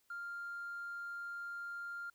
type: tone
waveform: triangle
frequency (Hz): 1396.9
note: F6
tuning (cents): 0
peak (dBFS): -38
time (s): 0.1-2.1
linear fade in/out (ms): 5
effects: tanh soft clip ceiling -38 dBFS + white hiss -75 dBFS RMS until 2.14 s